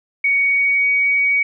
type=tone with pitch glide; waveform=sine; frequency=2238 to 2254 Hz; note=C#7 to C#7; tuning=+16 to +28 cents; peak=-13 dBFS; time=0.24-1.43 s; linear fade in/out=5 ms; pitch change=+12 cents; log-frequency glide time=0.4-1.07 s; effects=none